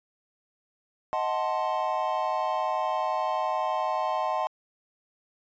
triangle chord, D# diminished seventh, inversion none, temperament equal with one note detuned, 628.4 / 740 / 880 / 1046.5 Hz, D#5 / F#5 / A5 / C6, +17 / 0 / 0 / 0 cents, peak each -29 dBFS, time 1.13-4.47 s, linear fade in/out 0 ms, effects resampled to 16000 Hz

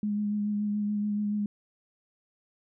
sine tone with vibrato, 207.7 Hz, G#3, in tune, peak -26 dBFS, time 0.03-1.46 s, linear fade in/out 2 ms, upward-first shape sine, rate 7 Hz, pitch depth 19 cents each way, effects none

